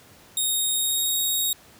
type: tone with pitch glide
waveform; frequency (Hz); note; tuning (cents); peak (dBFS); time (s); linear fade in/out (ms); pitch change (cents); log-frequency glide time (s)
10% pulse; 3729 to 3764; A#7 to A#7; 0 to +16; -15; 0.37-1.53; 2; +16; 0.74-1.18
effects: pink hiss -51 dBFS RMS until 1.79 s + high-pass 80 Hz 12 dB/octave